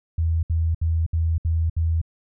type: tone bursts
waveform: sine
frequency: 81.8 Hz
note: E2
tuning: 13 cents flat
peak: -18 dBFS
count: 6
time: 0.18-2.015 s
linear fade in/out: 5 ms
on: 250 ms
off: 67 ms
effects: none